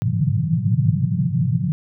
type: band-pass noise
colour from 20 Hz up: white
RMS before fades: -19 dBFS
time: 0.02-1.72 s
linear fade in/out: 0 ms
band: 100 to 180 Hz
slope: 96 dB/octave
effects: none